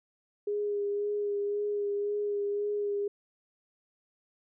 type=tone with vibrato; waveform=sine; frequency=410 Hz; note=G#4; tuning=22 cents flat; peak=-28 dBFS; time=0.47-3.08 s; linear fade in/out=5 ms; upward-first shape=sine; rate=1.9 Hz; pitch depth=19 cents each way; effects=none